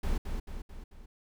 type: noise with echo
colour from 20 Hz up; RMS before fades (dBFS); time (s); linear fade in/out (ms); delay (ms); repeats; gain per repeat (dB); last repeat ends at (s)
brown; -29; 0.03-0.18; 5; 220; 4; -5; 1.06
effects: none